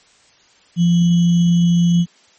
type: tone with sample-and-hold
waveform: sine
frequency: 172.3 Hz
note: F3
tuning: 23 cents flat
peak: -10 dBFS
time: 0.76-2.06 s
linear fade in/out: 50 ms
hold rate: 3150 Hz
effects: white hiss -52 dBFS RMS until 2.38 s + MP3 32 kbps